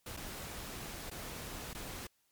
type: noise with dropouts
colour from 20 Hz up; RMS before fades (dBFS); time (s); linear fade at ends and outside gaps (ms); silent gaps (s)
pink; -44; 0.06-2.07; 5; 0.167-0.171 / 1.1-1.112 / 1.734-1.747
effects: white hiss -75 dBFS RMS until 2.31 s + MP3 96 kbps